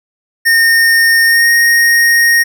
square tone with pitch glide, 1833 to 1861.8 Hz, A#6 to A#6, -30 to -3 cents, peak -7 dBFS, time 0.45-2.44 s, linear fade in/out 20 ms, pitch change +27 cents, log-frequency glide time 1.25-1.5 s, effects none

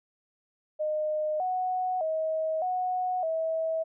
sine tone with pitch steps, 613 / 738 / 635 / 734 / 646 Hz, D#5 / F#5 / D#5 / F#5 / E5, -26 / -5 / +35 / -14 / -35 cents, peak -26 dBFS, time 0.79-3.84 s, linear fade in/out 20 ms, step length 610 ms, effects none

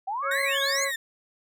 sine exponential sweep, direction up, 740 to 7110 Hz, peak -27 dBFS, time 0.07-0.85 s, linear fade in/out 10 ms
harmonic tone, 551 Hz, C#5, 11 cents flat, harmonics 1 / 2 / 3 / 4, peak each -30 / -33 / -35 / -36 dBFS, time 0.22-0.92 s, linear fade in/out 50 ms
35% pulse tone with vibrato, 1839 Hz, A#6, 24 cents flat, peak -26 dBFS, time 0.31-0.96 s, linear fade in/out 5 ms, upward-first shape triangle, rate 2.4 Hz, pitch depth 220 cents each way
effects none

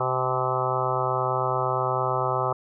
harmonic tone with a mistuned harmonic, 128.8 Hz, C3, 27 cents flat, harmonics 1 / 3 / 4 / 5 / 6 / 7 / 8 / 9 / 10, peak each -31 / -31 / -31 / -31 / -31 / -31 / -31 / -31 / -31 dBFS, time 0-2.53 s, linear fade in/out 5 ms, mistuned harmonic 7, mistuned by -53 cents, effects none

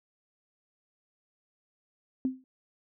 sine tone with exponential decay, 259.5 Hz, C4, 14 cents flat, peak -22 dBFS, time 2.25-2.44 s, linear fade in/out 1 ms, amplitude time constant 40 ms, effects none

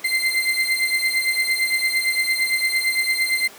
35% pulse beating tone pair, 2076 / 2084.8 Hz, C7 / C7, -14 / -7 cents, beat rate 8.8 Hz, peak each -20 dBFS, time 0.04-3.48 s, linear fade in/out 10 ms, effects pink hiss -42 dBFS RMS until 3.58 s + high-pass 300 Hz 12 dB/octave

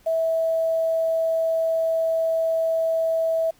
sine tone with quantisation, 652 Hz, E5, 19 cents flat, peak -19 dBFS, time 0.06-3.51 s, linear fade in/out 10 ms, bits 8, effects pink hiss -58 dBFS RMS until 3.59 s

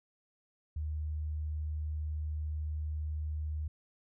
sine tone, 76.5 Hz, D#2, 29 cents flat, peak -33 dBFS, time 0.76-3.68 s, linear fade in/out 5 ms, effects none

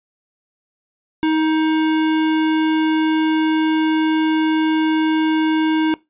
square tone, 314.9 Hz, D#4, 21 cents sharp, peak -15 dBFS, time 1.23-5.94 s, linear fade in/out 0 ms, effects noise-tail reverb RT60 0.2 s tail -21 dB re dry + resampled to 8000 Hz

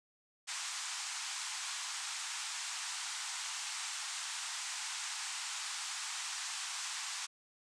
white band-pass noise, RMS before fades -41 dBFS, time 0.47-7.27 s, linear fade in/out 20 ms, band 810 to 8600 Hz, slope 48 dB/octave, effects none

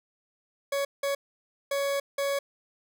40% pulse tone bursts at uneven times, 559 Hz, C#5, 14 cents sharp, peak -25 dBFS, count 4, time 0.72-0.85 / 1.03-1.15 / 1.71-2 / 2.18-2.39 s, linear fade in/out 5 ms, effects none

